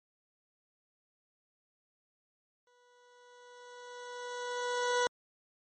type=tone with exponential growth; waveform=20% pulse; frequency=490 Hz; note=B4; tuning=14 cents flat; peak=-21 dBFS; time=2.67-5.07 s; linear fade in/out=1 ms; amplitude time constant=520 ms; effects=MP3 32 kbps